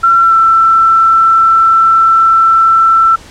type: tone with pitch glide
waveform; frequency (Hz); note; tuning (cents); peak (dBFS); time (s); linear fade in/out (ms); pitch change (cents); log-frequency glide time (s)
sine; 1356 to 1335.8; E6 to E6; +49 to +23; -4; 0.03-3.16; 10; -26; 0.24-0.34
effects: pink hiss -35 dBFS RMS until 3.3 s + low-pass 8000 Hz 12 dB/octave